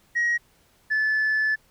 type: tone pair in turn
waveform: sine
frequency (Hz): 1894 / 1737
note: A#6 / A6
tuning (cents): +27 / -23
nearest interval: minor second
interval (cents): 150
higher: first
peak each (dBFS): -18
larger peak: neither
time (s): 0.15-0.38 / 0.9-1.56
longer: second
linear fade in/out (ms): 20
effects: tanh soft clip ceiling -18 dBFS + pink hiss -61 dBFS RMS until 1.7 s